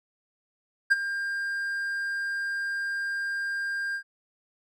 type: tone with ADSR envelope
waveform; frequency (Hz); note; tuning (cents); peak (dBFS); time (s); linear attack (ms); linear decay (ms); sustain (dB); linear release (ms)
triangle; 1600; G6; +35; -13; 0.9-4.03; 19; 27; -13; 81
effects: none